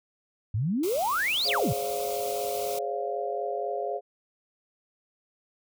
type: exponential two-way sweep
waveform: sine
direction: up then down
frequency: 95 to 4950 to 95 Hz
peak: -24 dBFS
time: 0.54-1.73 s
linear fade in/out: 5 ms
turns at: 1.47 s
type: band-stop noise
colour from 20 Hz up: white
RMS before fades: -38 dBFS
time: 0.83-2.79 s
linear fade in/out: 5 ms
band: 1400 to 2100 Hz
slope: 96 dB/octave
type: chord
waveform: sine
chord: Db major seventh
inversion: second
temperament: equal with one note detuned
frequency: 415.3 / 523.3 / 567.3 / 698.5 Hz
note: Ab4 / C5 / Db5 / F5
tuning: 0 / 0 / +40 / 0 cents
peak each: -33 / -35 / -35 / -32 dBFS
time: 1.44-4.01 s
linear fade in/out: 50 ms
effects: none